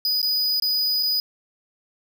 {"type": "tone with dropouts", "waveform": "square", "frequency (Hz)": 4962, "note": "D#8", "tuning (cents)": -6, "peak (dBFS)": -20, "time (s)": [0.05, 1.2], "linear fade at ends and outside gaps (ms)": 1, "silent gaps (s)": [[0.217, 0.228], [0.599, 0.622], [1.027, 1.031]], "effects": []}